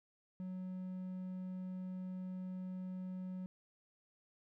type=tone; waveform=triangle; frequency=184.8 Hz; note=F#3; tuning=2 cents flat; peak=-39 dBFS; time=0.4-3.46 s; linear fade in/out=0 ms; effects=none